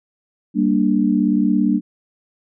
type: chord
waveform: sine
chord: G minor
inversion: none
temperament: equal with one note detuned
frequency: 196 / 233.1 / 294.5 Hz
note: G3 / Bb3 / D4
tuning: 0 / 0 / +5 cents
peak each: -18 dBFS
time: 0.54-1.81 s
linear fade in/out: 50 ms
effects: none

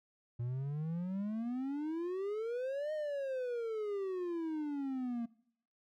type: exponential two-way sweep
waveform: triangle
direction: up then down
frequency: 117 to 622.3 to 229.3 Hz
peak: -33 dBFS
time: 0.39-5.26 s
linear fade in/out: 10 ms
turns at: 2.93 s
effects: noise-tail reverb RT60 0.7 s tail -22 dB re dry

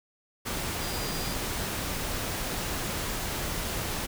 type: tone in noise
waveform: sine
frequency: 4831 Hz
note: D8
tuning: 48 cents sharp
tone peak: -40 dBFS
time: 0.8-1.35 s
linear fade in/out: 20 ms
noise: pink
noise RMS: -32 dBFS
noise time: 0.45-4.07 s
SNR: -11 dB
effects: none

